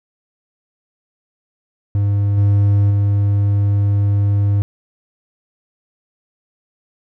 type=tone with level steps; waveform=triangle; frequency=101.2 Hz; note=G#2; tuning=44 cents flat; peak=-11 / -8 / -10 dBFS; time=1.95-4.62 s; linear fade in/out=0 ms; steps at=2.37 / 2.9 s; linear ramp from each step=10 ms; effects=none

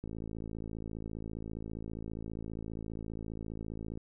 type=click train; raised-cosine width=3 ms; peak=-28 dBFS; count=217; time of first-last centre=0.04-3.974 s; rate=54.9 Hz; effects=none

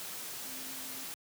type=tone in noise; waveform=sine; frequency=261.6 Hz; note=C4; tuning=in tune; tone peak=-52 dBFS; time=0.45-1.04 s; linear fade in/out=0 ms; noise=white; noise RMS=-42 dBFS; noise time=0-1.14 s; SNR=-13 dB; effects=high-pass 100 Hz 12 dB/octave

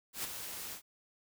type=noise with ADSR envelope; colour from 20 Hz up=white; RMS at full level=-36 dBFS; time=0.13-0.82 s; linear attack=110 ms; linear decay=17 ms; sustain=-7 dB; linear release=90 ms; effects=none

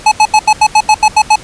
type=tone bursts; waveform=square; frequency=857 Hz; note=A5; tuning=46 cents flat; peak=-4 dBFS; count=10; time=0.06-1.358 s; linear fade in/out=5 ms; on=56 ms; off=82 ms; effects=pink hiss -32 dBFS RMS until 1.43 s + resampled to 22050 Hz

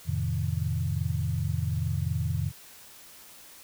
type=chord; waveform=sine; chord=F dominant seventh; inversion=none; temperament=equal; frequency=87.31 / 110 / 130.81 / 155.56 Hz; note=F2 / A2 / C3 / Eb3; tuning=0 / 0 / 0 / 0 cents; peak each=-30 / -32 / -32 / -32 dBFS; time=0.05-2.52 s; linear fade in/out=50 ms; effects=white hiss -50 dBFS RMS until 3.63 s

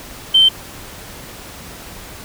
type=tone; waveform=sine; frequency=3106 Hz; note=G7; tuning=17 cents flat; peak=-6 dBFS; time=0.34-0.49 s; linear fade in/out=10 ms; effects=tanh soft clip ceiling -2 dBFS + pink hiss -35 dBFS RMS until 2.24 s

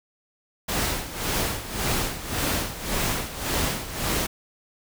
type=noise with tremolo; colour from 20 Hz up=pink; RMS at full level=-24 dBFS; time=0.68-4.27 s; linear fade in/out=10 ms; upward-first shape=sine; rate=1.8 Hz; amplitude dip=75%; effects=none

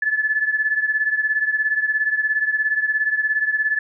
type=beating tone pair; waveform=sine; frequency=1726 / 1743 Hz; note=A6 / A6; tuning=-34 / -17 cents; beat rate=17 Hz; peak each=-19 / -23 dBFS; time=0.02-3.79 s; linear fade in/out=5 ms; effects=none

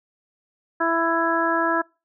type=harmonic tone; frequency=331.8 Hz; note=E4; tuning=11 cents sharp; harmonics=1 / 2 / 3 / 4 / 5; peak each=-25 / -25 / -25 / -25 / -25 dBFS; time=0.8-1.82 s; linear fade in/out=10 ms; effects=noise-tail reverb RT60 0.3 s tail -26 dB re dry

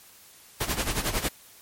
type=noise with tremolo; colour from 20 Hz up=pink; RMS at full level=-25 dBFS; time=0.6-1.29 s; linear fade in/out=10 ms; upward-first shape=sine; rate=11 Hz; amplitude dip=75%; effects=white hiss -52 dBFS RMS until 1.61 s + MP3 64 kbps

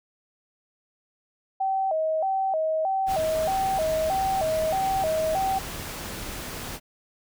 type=tone with vibrato; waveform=sine; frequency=698.5 Hz; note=F5; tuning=in tune; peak=-22 dBFS; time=1.6-5.59 s; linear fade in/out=10 ms; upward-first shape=square; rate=1.6 Hz; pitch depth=170 cents each way
type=noise; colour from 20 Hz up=pink; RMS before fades=-35 dBFS; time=3.06-6.8 s; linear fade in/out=50 ms
effects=none

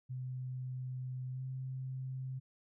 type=tone with pitch glide; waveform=sine; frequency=128 to 130.69 Hz; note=C3 to C3; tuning=-38 to -2 cents; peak=-38 dBFS; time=0.09-2.4 s; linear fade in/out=20 ms; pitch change=+36 cents; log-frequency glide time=1.32-1.42 s; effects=none

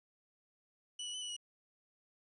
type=tone with pitch steps; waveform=sawtooth; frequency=2963 / 2936 / 3016 / 2953 / 2912 Hz; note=F#7 / F#7 / F#7 / F#7 / F#7; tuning=+2 / -14 / +32 / -4 / -28 cents; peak=-37 dBFS; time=0.99-1.365 s; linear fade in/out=5 ms; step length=75 ms; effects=resampled to 24000 Hz

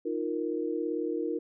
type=chord; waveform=sine; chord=Eb suspended second; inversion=none; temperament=equal; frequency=311.1 / 349.2 / 466.2 Hz; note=Eb4 / F4 / Bb4; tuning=0 / 0 / 0 cents; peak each=-33 dBFS; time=0.05-1.39 s; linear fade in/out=10 ms; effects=none

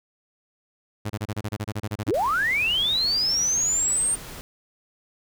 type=tone bursts; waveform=sawtooth; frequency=105.6 Hz; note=G#2; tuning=29 cents sharp; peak=-22 dBFS; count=14; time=1.05-2.113 s; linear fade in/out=10 ms; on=49 ms; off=29 ms
type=linear sweep; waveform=sine; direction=up; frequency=217.6 to 8870 Hz; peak=-20 dBFS; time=2.07-4.16 s; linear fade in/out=20 ms
type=noise; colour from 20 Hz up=pink; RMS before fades=-39 dBFS; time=2.14-4.41 s; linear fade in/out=0 ms
effects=none

